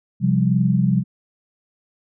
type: chord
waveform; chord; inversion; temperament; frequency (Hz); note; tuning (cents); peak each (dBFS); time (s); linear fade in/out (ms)
sine; C suspended fourth; none; just; 130.81 / 174.42 / 196.22; C3 / F3 / G3; 0 / -2 / +2; -19; 0.2-1.04; 50
effects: none